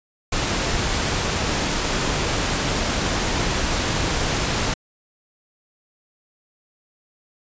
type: noise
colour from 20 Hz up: pink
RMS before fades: -22 dBFS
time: 0.32-4.74 s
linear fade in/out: 5 ms
effects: resampled to 16000 Hz